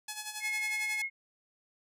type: tone with tremolo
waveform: 5% pulse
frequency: 850 Hz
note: G#5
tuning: 40 cents sharp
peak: -24 dBFS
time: 0.08-1.02 s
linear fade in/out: 5 ms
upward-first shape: sine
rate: 11 Hz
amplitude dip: 65%
type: tone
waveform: sine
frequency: 2162 Hz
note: C#7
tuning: 44 cents flat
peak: -31 dBFS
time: 0.4-1.1 s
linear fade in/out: 50 ms
effects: none